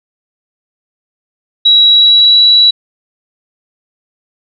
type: tone with pitch glide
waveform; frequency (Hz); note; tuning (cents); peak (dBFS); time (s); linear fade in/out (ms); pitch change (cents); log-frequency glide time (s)
sine; 3882 to 3920; B7 to B7; -31 to -14; -3; 1.65-2.71; 10; +17; 1.88-2.41
effects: none